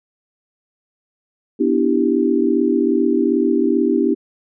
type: chord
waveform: sine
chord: E minor seventh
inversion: second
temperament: equal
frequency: 246.9 / 293.7 / 329.6 / 392 Hz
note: B3 / D4 / E4 / G4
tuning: 0 / 0 / 0 / 0 cents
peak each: -19 dBFS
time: 1.59-4.15 s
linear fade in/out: 20 ms
effects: none